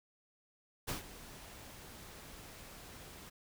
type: noise with ADSR envelope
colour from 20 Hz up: pink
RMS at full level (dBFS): -37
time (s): 0.87-3.3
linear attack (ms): 20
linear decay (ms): 130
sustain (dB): -15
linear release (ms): 13
effects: none